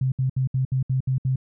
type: tone bursts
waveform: sine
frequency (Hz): 130.81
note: C3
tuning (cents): 0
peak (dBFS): -19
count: 8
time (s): 0.01-1.359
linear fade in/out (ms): 5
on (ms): 110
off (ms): 67
effects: none